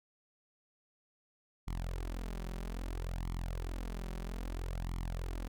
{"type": "tone with flanger", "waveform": "sawtooth", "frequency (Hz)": 43.29, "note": "F1", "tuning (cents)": -14, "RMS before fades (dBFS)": -39, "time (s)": [1.67, 5.48], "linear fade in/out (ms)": 10, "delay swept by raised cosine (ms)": [0.92, 5.32], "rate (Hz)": 0.61, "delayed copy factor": 0.8, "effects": []}